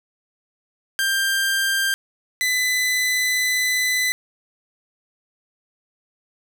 sawtooth tone pair in turn, 1586 / 2005 Hz, G6 / B6, +20 / +26 cents, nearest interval major third, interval 406 cents, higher second, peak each -15 dBFS, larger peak neither, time 0.99-1.94 / 2.41-4.12 s, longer second, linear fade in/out 0 ms, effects none

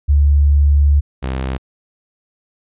sine / sawtooth tone pair in turn, 72 / 65.4 Hz, D2 / C2, -34 / 0 cents, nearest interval major second, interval 166 cents, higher first, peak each -8 / -15 dBFS, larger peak first, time 0.08-1.01 / 1.22-1.58 s, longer first, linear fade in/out 20 ms, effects resampled to 8000 Hz

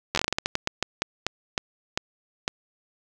slowing click train, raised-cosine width 0.2 ms, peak -6 dBFS, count 18, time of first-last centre 0.15-2.479 s, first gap 11 ms, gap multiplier 1.27, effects none

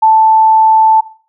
sine tone, 880 Hz, A5, in tune, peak -4 dBFS, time 0.02-1.01 s, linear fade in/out 10 ms, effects noise-tail reverb RT60 0.4 s tail -17 dB re dry

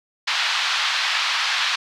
white band-pass noise, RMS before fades -22 dBFS, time 0.27-1.76 s, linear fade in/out 10 ms, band 930 to 4300 Hz, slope 24 dB/octave, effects none

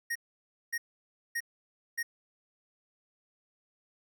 square tone bursts, 1868 Hz, A#6, 3 cents sharp, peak -31 dBFS, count 4, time 0.1-2.03 s, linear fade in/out 10 ms, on 55 ms, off 570 ms, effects none

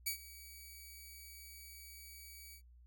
5% pulse tone with ADSR envelope, 2279 Hz, C#7, 47 cents sharp, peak -24 dBFS, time 0.06-2.62 s, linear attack 10 ms, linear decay 99 ms, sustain -19 dB, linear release 85 ms, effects noise-tail reverb RT60 0.1 s tail -21 dB re dry + added 60 Hz sine -58 dBFS peak until 2.86 s

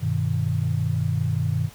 sine chord, G augmented, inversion none, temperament equal, 98 / 123.47 / 155.56 Hz, G2 / B2 / D#3, 0 / 0 / 0 cents, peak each -25 dBFS, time 0-1.7 s, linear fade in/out 50 ms, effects pink hiss -47 dBFS RMS until 1.74 s

